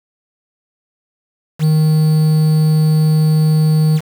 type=tone with quantisation; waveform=triangle; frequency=155.56 Hz; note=D#3; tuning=in tune; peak=-7 dBFS; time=1.59-4.01 s; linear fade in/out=50 ms; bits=5; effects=none